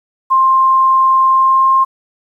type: tone with pitch glide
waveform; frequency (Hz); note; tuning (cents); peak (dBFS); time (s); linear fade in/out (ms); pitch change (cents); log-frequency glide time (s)
sine; 1055 to 1062.3; C6 to C6; +14 to +26; -7; 0.3-1.85; 20; +12; 1.3-1.7
effects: 8-bit